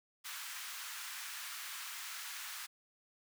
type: high-pass noise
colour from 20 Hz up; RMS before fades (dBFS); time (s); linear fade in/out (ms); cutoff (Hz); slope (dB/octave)
pink; -45; 0.24-2.67; 20; 1200; 24
effects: none